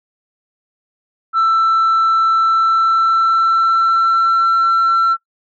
sine tone with pitch glide, 1331 to 1348 Hz, E6 to E6, +16 to +38 cents, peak -8 dBFS, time 1.33-5.17 s, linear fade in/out 50 ms, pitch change +22 cents, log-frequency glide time 2.38-4.49 s, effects noise-tail reverb RT60 0.1 s tail -19 dB re dry + tanh soft clip ceiling -9 dBFS

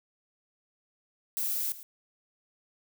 violet noise with echo, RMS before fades -31 dBFS, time 1.37-1.72 s, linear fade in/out 0 ms, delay 110 ms, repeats 1, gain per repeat -15 dB, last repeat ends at 1.83 s, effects none

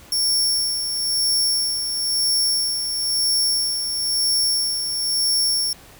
sawtooth tone with tremolo, 5470 Hz, F8, 37 cents flat, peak -14 dBFS, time 0.12-5.73 s, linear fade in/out 2 ms, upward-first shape sine, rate 1 Hz, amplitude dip 50%, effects pink hiss -46 dBFS RMS until 5.99 s

